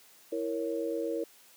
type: chord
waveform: sine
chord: A# diminished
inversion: second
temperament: equal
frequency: 329.6 / 466.2 / 554.4 Hz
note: E4 / A#4 / C#5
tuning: 0 / 0 / 0 cents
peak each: -34 / -33 / -36 dBFS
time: 0.32-1.24 s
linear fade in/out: 5 ms
effects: white hiss -58 dBFS RMS until 1.56 s + high-pass 200 Hz 12 dB/octave